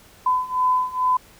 sine beating tone pair, 1009 / 1011.3 Hz, B5 / B5, +37 / +41 cents, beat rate 2.3 Hz, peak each -22 / -20 dBFS, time 0.26-1.17 s, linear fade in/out 5 ms, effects pink hiss -50 dBFS RMS until 1.39 s

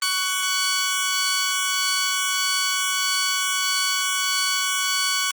10% pulse tone pair together, 1120 / 1492.8 Hz, C#6 / F#6, +18 / +15 cents, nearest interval perfect fourth, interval 497 cents, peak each -15 dBFS, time 0.02-5.31 s, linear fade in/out 2 ms, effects Opus 24 kbps

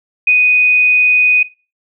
sine tone, 2489 Hz, D#7, in tune, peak -7 dBFS, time 0.27-1.43 s, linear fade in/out 5 ms, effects noise-tail reverb RT60 0.3 s tail -17 dB re dry

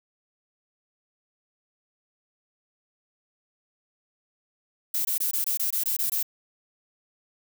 violet noise bursts, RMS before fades -26 dBFS, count 10, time 4.94-6.229 s, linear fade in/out 5 ms, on 110 ms, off 21 ms, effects none

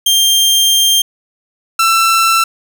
sawtooth tone pair in turn, 3184 / 1338.7 Hz, G7 / E6, +26 / +26 cents, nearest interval octave + minor third, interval 1500 cents, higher first, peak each -5 dBFS, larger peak neither, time 0.06-1.02 / 1.79-2.44 s, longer first, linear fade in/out 5 ms, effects none

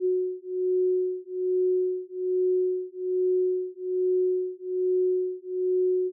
sine beating tone pair, 366.7 / 367.9 Hz, F#4 / F#4, -15 / -10 cents, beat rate 1.2 Hz, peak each -26 dBFS, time 0-6.12 s, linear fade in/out 50 ms, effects none

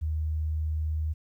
sine tone, 77.78 Hz, D#2, in tune, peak -26 dBFS, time 0.01-1.14 s, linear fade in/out 20 ms, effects 11-bit

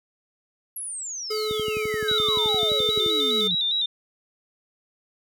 sine exponential sweep, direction down, 11470 to 169.8 Hz, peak -30 dBFS, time 0.76-3.55 s, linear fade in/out 5 ms
square tone, 429.9 Hz, A4, 40 cents flat, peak -26 dBFS, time 1.3-3.48 s, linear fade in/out 10 ms
click train, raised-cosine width 3 ms, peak -21 dBFS, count 19, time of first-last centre 1.51-3.062 s, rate 11.6 Hz
sine tone with vibrato, 3729 Hz, A#7, in tune, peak -21 dBFS, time 2.08-3.86 s, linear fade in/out 5 ms, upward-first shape square, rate 4.9 Hz, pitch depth 62 cents each way
effects high-pass 60 Hz 12 dB/octave

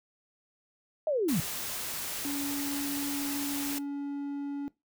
sine linear sweep, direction down, 646 to 132.8 Hz, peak -25 dBFS, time 1.07-1.4 s, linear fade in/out 2 ms
white noise, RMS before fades -36 dBFS, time 1.28-3.79 s, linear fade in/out 10 ms
triangle tone, 283.3 Hz, C#4, 38 cents sharp, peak -30 dBFS, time 2.25-4.68 s, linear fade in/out 0 ms
effects noise-tail reverb RT60 0.2 s tail -20 dB re dry

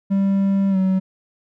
triangle tone with pitch glide, 196 to 188.89 Hz, G3 to F#3, 0 to +36 cents, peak -13 dBFS, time 0.1-1 s, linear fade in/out 20 ms, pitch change -64 cents, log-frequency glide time 0.7-0.77 s, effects none

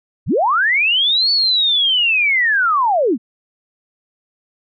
sine linear two-way sweep, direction up then down, 50.4 to 4494 to 193.1 Hz, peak -12 dBFS, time 0.26-3.18 s, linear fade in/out 50 ms, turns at 1.31 s, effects none

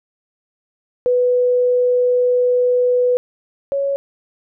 sine tone pair in turn, 494.9 / 555.5 Hz, B4 / C#5, +4 / +4 cents, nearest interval major second, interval 200 cents, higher second, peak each -12 / -16 dBFS, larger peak first, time 1.06-3.17 / 3.72-3.96 s, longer first, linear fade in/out 0 ms, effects none

